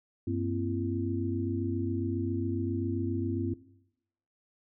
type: tone cluster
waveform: sine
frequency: 96.9 / 236.6 / 264 / 338.2 Hz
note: G2 / A#3 / C4 / E4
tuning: -20 / +26 / +16 / +44 cents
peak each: -32 / -38 / -33 / -34 dBFS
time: 0.27-3.54 s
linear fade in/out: 5 ms
effects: noise-tail reverb RT60 0.8 s tail -18 dB re dry